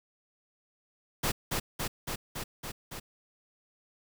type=noise with echo; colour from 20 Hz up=pink; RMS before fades=-29 dBFS; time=1.23-1.32 s; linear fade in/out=10 ms; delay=280 ms; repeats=6; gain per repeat=-2 dB; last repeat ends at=3 s; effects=none